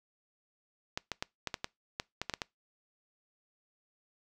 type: clicks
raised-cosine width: 0.2 ms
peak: -16 dBFS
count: 11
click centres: 0.975 / 1.117 / 1.225 / 1.473 / 1.542 / 1.644 / 1.999 / 2.216 / 2.297 / 2.338 / 2.418 s
effects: noise-tail reverb RT60 0.2 s tail -24 dB re dry